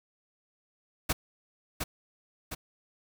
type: noise with echo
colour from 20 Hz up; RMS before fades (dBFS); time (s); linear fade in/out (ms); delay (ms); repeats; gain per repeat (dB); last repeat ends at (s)
pink; -27; 1.09-1.13; 10; 710; 2; -5; 2.55
effects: none